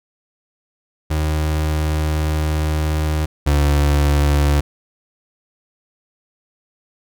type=tone pair in turn; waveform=35% pulse; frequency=77.1 / 72.47 Hz; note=D#2 / D2; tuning=-15 / -22 cents; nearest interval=minor second; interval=107 cents; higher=first; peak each=-15 / -11 dBFS; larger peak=second; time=1.1-3.26 / 3.46-4.61 s; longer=first; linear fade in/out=10 ms; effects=none